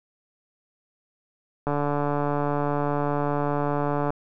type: click train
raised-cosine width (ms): 1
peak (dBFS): -12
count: 354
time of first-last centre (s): 1.67-4.104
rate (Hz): 145
effects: none